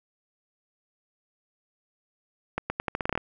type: accelerating click train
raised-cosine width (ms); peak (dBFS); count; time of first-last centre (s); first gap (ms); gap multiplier
0.5; -12; 11; 2.58-3.176; 120; 0.83
effects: none